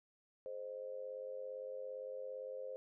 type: tone with amplitude modulation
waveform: sine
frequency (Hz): 523.3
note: C5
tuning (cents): 0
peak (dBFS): -39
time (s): 0.46-2.76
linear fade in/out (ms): 0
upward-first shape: sine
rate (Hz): 97.6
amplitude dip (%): 80
effects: none